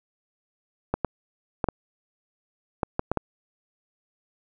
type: clicks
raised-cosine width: 1 ms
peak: -9 dBFS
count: 8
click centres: 0.94 / 1.047 / 1.642 / 1.687 / 2.832 / 2.994 / 3.116 / 3.173 s
effects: none